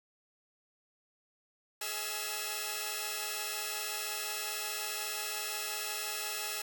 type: tone cluster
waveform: 5% pulse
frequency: 418.7 / 646 / 843 / 1374 / 2638 Hz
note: G#4 / E5 / G#5 / F6 / E7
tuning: +14 / -35 / +26 / -29 / +1 cents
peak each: -31 dBFS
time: 1.81-6.62 s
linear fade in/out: 5 ms
effects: none